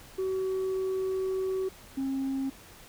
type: tone pair in turn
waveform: sine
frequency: 378.4 / 269 Hz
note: F#4 / C4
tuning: +39 / +48 cents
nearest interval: tritone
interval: 591 cents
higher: first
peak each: -25 / -26 dBFS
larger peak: first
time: 0.18-1.69 / 1.97-2.5 s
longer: first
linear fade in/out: 10 ms
effects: tanh soft clip ceiling -26 dBFS + pink hiss -51 dBFS RMS until 2.88 s